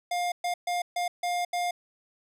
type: tone bursts at uneven times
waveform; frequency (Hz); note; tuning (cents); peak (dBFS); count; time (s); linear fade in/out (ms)
square; 707; F5; +21; -27; 6; 0.11-0.32 / 0.44-0.54 / 0.67-0.82 / 0.96-1.08 / 1.23-1.45 / 1.53-1.71; 5
effects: low-pass 12000 Hz 12 dB/octave